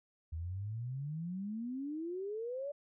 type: exponential sweep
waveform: sine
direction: up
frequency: 77.78 to 587 Hz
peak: -37 dBFS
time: 0.32-2.72 s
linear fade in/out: 10 ms
effects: none